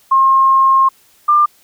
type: tone pair in turn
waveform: sine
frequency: 1070 / 1194.7 Hz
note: C6 / D6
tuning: +38 / +29 cents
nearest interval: major second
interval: 191 cents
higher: second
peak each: -7 dBFS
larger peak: neither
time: 0.11-0.89 / 1.28-1.46 s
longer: first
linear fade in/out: 10 ms
effects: white hiss -51 dBFS RMS until 1.63 s